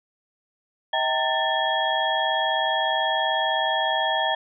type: tone cluster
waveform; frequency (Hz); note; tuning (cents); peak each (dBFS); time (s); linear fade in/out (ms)
sine; 639 / 778 / 914 / 1773 / 3298; D#5 / G5 / A#5 / A6 / G#7; +46 / -13 / -34 / +13 / -13; -27; 0.93-4.35; 5
effects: none